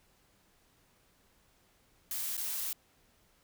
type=noise with dropouts; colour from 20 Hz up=blue; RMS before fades=-36 dBFS; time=2.11-2.73 s; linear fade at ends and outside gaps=2 ms; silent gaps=2.369-2.376 s; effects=pink hiss -68 dBFS RMS until 3.43 s